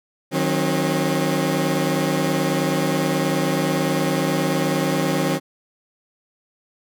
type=chord; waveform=20% pulse; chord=C diminished; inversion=first; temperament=equal with one note detuned; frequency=155.56 / 185 / 268.2 Hz; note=Eb3 / Gb3 / C4; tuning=0 / 0 / +43 cents; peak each=-18 / -19 / -18 dBFS; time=0.31-5.4 s; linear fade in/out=50 ms; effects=none